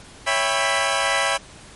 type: chord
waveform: 15% pulse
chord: C# half-diminished seventh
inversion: none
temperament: equal with one note detuned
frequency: 554.4 / 659.3 / 797.2 / 987.8 Hz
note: C#5 / E5 / G5 / B5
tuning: 0 / 0 / +29 / 0 cents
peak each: -18 dBFS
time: 0.26-1.38 s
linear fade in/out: 20 ms
effects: pink hiss -44 dBFS RMS until 1.75 s + MP3 48 kbps